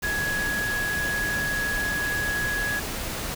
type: tone in noise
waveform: sine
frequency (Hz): 1671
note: G#6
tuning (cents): +10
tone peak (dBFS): -25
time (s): 0.03-2.8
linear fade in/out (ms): 10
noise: pink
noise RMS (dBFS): -31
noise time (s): 0.02-3.35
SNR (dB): +3
effects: none